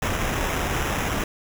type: noise with sample-and-hold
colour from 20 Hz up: pink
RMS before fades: -25 dBFS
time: 0.02-1.24 s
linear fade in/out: 2 ms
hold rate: 4410 Hz
effects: none